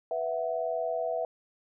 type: chord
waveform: sine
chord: B suspended fourth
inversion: none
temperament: equal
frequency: 493.9 / 659.3 / 740 Hz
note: B4 / E5 / F#5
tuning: 0 / 0 / 0 cents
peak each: -34 / -30 / -36 dBFS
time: 0.11-1.25 s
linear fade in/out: 2 ms
effects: none